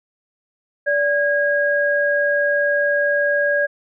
sine tone pair together, 579 / 1637.7 Hz, D5 / G#6, -25 / -25 cents, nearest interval octave + tritone, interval 1800 cents, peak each -18 dBFS, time 0.86-3.67 s, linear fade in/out 20 ms, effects none

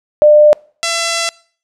sine / 5% pulse tone pair in turn, 599 / 672.4 Hz, D5 / E5, +34 / +34 cents, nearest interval major second, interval 200 cents, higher second, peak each -3 dBFS, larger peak neither, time 0.22-0.53 / 0.83-1.29 s, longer second, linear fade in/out 0 ms, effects noise-tail reverb RT60 0.5 s tail -25 dB re dry + low-pass 9000 Hz 12 dB/octave

